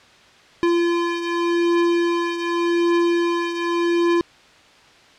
square beating tone pair, 342.6 / 343.46 Hz, F4 / F4, -33 / -29 cents, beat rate 0.86 Hz, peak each -19 / -25 dBFS, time 0.63-4.21 s, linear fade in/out 0 ms, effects white hiss -49 dBFS RMS until 5.18 s + low-pass 4000 Hz 12 dB/octave

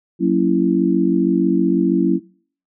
sine chord, F# dominant seventh, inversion none, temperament just, 185 / 231.2 / 277.5 / 333 Hz, F#3 / A#3 / C#4 / E4, 0 / -14 / +2 / +18 cents, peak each -18 / -21 / -19 / -17 dBFS, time 0.19-2.2 s, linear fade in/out 50 ms, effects noise-tail reverb RT60 0.5 s tail -23 dB re dry

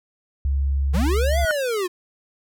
sine tone, 69 Hz, C#2, 7 cents flat, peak -18 dBFS, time 0.45-1.45 s, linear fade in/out 0 ms
square linear two-way sweep, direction up then down, 138.59 to 700 to 344.8 Hz, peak -22 dBFS, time 0.93-1.88 s, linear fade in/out 20 ms, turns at 1.39 s
sine tone with exponential growth, 1464 Hz, F#6, 19 cents flat, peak -15 dBFS, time 1.33-1.51 s, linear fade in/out 0 ms, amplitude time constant 39 ms
effects none

